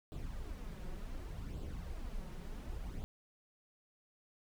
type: noise with flanger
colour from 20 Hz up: brown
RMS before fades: -43 dBFS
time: 0.12-3.04 s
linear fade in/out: 0 ms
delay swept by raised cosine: 0.24 to 5.54 ms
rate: 0.68 Hz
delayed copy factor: +0.55
effects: none